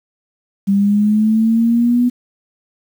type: linear sweep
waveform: sine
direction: up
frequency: 196 to 246.9 Hz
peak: -10 dBFS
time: 0.67-2.1 s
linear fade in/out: 20 ms
effects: 7-bit